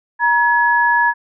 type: tone pair together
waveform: sine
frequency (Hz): 949 / 1693.8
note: A#5 / G#6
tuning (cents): +31 / +34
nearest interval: minor seventh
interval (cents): 1003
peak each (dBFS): -14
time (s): 0.19-1.14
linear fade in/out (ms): 50
effects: none